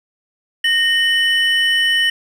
triangle tone pair together, 1850 / 2993 Hz, A#6 / F#7, -14 / +19 cents, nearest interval minor sixth, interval 833 cents, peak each -14 dBFS, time 0.64-2.1 s, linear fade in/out 5 ms, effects none

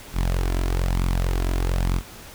sawtooth tone with flanger, 44.45 Hz, F1, 31 cents sharp, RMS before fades -22 dBFS, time 0.13-2.02 s, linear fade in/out 50 ms, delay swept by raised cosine 0.83 to 3.03 ms, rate 1.1 Hz, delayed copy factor +0.55, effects pink hiss -42 dBFS RMS until 2.34 s

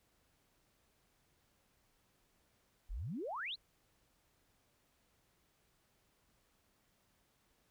sine exponential sweep, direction up, 34.47 to 4460 Hz, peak -39 dBFS, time 2.89-3.56 s, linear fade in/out 20 ms, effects pink hiss -75 dBFS RMS until 7.7 s

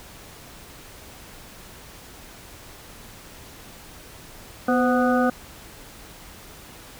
harmonic tone with a mistuned harmonic, 246.9 Hz, B3, in tune, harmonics 1 / 2 / 3 / 5 / 6, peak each -20 / -23 / -25 / -27 / -28 dBFS, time 4.68-5.3 s, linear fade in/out 5 ms, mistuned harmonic 2, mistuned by +63 cents, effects pink hiss -44 dBFS RMS until 6.99 s

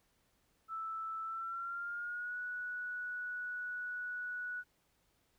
sine tone with pitch glide, 1318.5 to 1471.4 Hz, E6 to F#6, 0 to -10 cents, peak -38 dBFS, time 0.68-4.64 s, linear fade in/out 50 ms, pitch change +190 cents, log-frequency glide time 1.23-2.38 s, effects pink hiss -75 dBFS RMS until 5.38 s

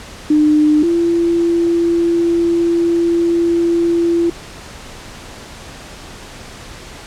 sine tone pair in turn, 302.4 / 339.4 Hz, D#4 / F4, -49 / -49 cents, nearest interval major second, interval 200 cents, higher second, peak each -8 / -11 dBFS, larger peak first, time 0.3-0.83 / 0.83-4.3 s, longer second, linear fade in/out 5 ms, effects pink hiss -34 dBFS RMS until 7.06 s + low-pass 8000 Hz 12 dB/octave

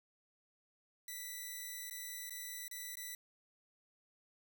5% pulse tone with dropouts, 1975.5 Hz, B6, in tune, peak -33 dBFS, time 1.08-3.15 s, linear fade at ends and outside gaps 2 ms, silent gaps 1.899-1.909 / 2.296-2.306 / 2.681-2.712 / 2.955-2.97 s, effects none

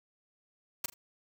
white noise with echo, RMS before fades -32 dBFS, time 0.84-0.86 s, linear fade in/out 5 ms, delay 40 ms, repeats 2, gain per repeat -13 dB, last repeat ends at 0.94 s, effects none

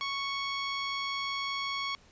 15% pulse tone, 1108.7 Hz, C#6, in tune, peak -25 dBFS, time 0.01-1.95 s, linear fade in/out 0 ms, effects pink hiss -60 dBFS RMS until 2.11 s + resampled to 16000 Hz

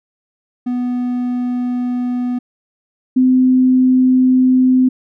triangle / sine tone pair in turn, 246.9 / 256.3 Hz, B3 / C4, 0 / -36 cents, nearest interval minor second, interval 64 cents, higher second, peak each -14 / -8 dBFS, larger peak second, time 0.66-2.39 / 3.16-4.89 s, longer neither, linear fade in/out 10 ms, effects none

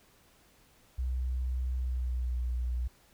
sine tone with pitch glide, 63.2 to 61.08 Hz, B1 to B1, +41 to -18 cents, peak -29 dBFS, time 0.98-2.88 s, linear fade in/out 10 ms, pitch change -59 cents, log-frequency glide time 1.76-2.4 s, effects pink hiss -63 dBFS RMS until 3.13 s

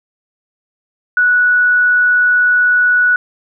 sine tone, 1472 Hz, F#6, 9 cents flat, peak -8 dBFS, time 1.17-3.16 s, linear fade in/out 2 ms, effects none

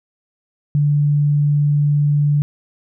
sine tone, 146.2 Hz, D3, 7 cents flat, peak -12 dBFS, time 0.75-2.42 s, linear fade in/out 0 ms, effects none

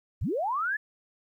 sine linear sweep, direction up, 46 to 1760 Hz, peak -26 dBFS, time 0.21-0.77 s, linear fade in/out 10 ms, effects 11-bit

